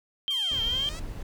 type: tone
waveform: sine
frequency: 3167 Hz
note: G7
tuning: 17 cents sharp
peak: -25 dBFS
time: 0.28-0.89 s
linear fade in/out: 0 ms
type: exponential two-way sweep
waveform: 5% pulse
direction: down then up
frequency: 1222 to 440 to 676 Hz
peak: -29 dBFS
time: 0.3-1 s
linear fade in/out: 10 ms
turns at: 0.62 s
type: noise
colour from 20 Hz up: brown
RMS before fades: -36 dBFS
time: 0.51-1.23 s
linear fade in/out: 5 ms
effects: none